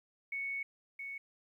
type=tone pair in turn; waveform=sine; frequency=2217 / 2217 Hz; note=C#7 / C#7; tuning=0 / 0 cents; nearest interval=unison; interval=0 cents; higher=neither; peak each=-35 / -40 dBFS; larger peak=first; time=0.32-0.63 / 0.99-1.18 s; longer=first; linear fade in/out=5 ms; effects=12-bit